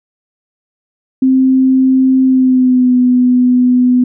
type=tone with pitch glide; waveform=sine; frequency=261.7 to 249.4 Hz; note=C4 to B3; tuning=0 to +17 cents; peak=-6 dBFS; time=1.22-4.04 s; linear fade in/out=5 ms; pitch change=-83 cents; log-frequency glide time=2.24-2.95 s; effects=none